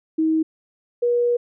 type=tone pair in turn; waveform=sine; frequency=317.9 / 481 Hz; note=D#4 / B4; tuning=+37 / -46 cents; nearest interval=perfect fifth; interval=717 cents; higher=second; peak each=-16 dBFS; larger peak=neither; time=0.18-0.43 / 1.02-1.37 s; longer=second; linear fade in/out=10 ms; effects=none